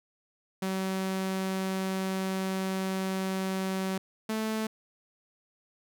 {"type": "tone pair in turn", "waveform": "sawtooth", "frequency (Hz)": [190, 218.9], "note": ["F#3", "A3"], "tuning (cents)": [46, -9], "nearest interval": "major second", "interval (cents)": 245, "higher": "second", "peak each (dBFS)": -25, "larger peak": "neither", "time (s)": [[0.62, 3.98], [4.29, 4.67]], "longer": "first", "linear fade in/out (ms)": 5, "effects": []}